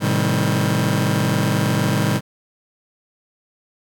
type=chord; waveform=sawtooth; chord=A half-diminished seventh; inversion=none; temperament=just; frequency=110 / 132 / 158.4 / 198 Hz; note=A2 / C3 / Eb3 / G3; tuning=0 / +16 / +31 / +18 cents; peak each=-18 dBFS; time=0-2.21 s; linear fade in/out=50 ms; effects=none